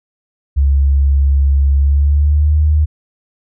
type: tone with pitch glide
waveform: sine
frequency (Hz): 69.3 to 76.01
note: C#2 to D#2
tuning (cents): 0 to -40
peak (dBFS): -8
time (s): 0.56-2.86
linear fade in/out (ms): 20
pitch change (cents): +160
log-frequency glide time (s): 1.76-2.57
effects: none